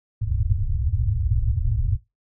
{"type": "low-pass noise", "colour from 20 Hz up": "white", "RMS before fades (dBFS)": -22, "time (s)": [0.21, 1.97], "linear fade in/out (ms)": 10, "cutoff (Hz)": 120, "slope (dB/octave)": 96, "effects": ["noise-tail reverb RT60 0.2 s tail -18 dB re dry"]}